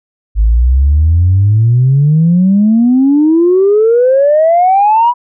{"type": "exponential sweep", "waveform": "sine", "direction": "up", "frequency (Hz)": [51.2, 987.8], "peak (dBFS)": -4, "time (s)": [0.35, 5.14], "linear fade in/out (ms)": 50, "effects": ["tanh soft clip ceiling -1 dBFS"]}